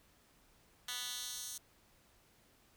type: tone with high-pass filter sweep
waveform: 10% pulse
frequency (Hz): 246.9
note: B3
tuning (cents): 0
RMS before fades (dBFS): -43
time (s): 0.88-1.58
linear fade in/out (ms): 5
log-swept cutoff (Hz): 2600 to 6600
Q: 1.2
effects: pink hiss -68 dBFS RMS until 2.76 s